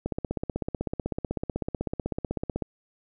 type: click train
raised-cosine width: 2 ms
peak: -15 dBFS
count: 42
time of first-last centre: 0.06-2.623 s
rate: 16 Hz
effects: none